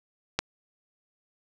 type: click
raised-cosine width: 0.2 ms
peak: -7 dBFS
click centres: 0.39 s
effects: none